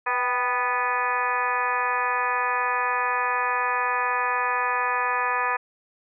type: harmonic tone with a mistuned harmonic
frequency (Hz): 246.9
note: B3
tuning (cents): 0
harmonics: 2 / 3 / 4 / 5 / 6 / 7 / 8 / 9 / 10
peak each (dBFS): -34 / -32 / -26 / -28 / -38 / -28 / -35 / -40 / -33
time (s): 0.06-5.57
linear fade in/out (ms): 10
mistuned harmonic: 3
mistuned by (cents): +54
effects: none